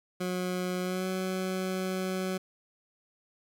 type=tone with pitch glide; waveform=20% pulse; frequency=181.8 to 186.8 Hz; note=F#3 to F#3; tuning=-30 to +17 cents; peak=-25 dBFS; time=0.2-2.38 s; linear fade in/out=10 ms; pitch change=+47 cents; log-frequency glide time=0.82-1.07 s; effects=none